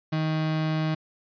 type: tone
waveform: 35% pulse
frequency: 157 Hz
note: D#3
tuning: 16 cents sharp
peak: -22 dBFS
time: 0.12-0.95 s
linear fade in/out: 10 ms
effects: resampled to 11025 Hz